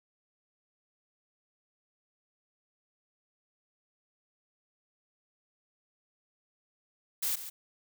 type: noise with echo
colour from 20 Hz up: blue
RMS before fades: -31 dBFS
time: 7.22-7.36 s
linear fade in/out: 10 ms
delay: 140 ms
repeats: 1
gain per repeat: -11 dB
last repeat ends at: 7.5 s
effects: none